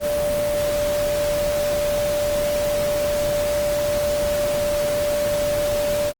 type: tone in noise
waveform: sine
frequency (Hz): 587.3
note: D5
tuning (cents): 0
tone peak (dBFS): -19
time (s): 0-6.13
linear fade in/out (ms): 50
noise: pink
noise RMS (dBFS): -29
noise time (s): 0-6.13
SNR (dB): +7
effects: Opus 24 kbps